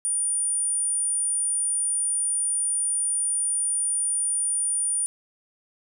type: tone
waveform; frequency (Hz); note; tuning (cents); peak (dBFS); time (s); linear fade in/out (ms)
sine; 9450; D9; +10; -22; 0.05-5.06; 0
effects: none